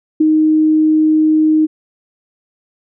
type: tone with ADSR envelope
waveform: sine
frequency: 311.2 Hz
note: D#4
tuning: in tune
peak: -5 dBFS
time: 0.2-1.67 s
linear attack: 10 ms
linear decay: 8 ms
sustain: -3 dB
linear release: 25 ms
effects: none